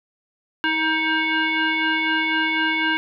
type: tone with frequency modulation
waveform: sine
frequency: 318 Hz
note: D#4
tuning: 38 cents sharp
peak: -18 dBFS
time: 0.64-2.97 s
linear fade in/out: 0 ms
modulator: 632 Hz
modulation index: 4
effects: none